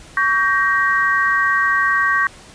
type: chord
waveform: sine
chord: G diminished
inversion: second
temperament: just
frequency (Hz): 1128.9 / 1568 / 1881.6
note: Db6 / G6 / Bb6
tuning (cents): +31 / 0 / +16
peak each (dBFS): -18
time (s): 0.17-2.27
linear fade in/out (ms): 2
effects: pink hiss -42 dBFS RMS until 2.54 s + resampled to 22050 Hz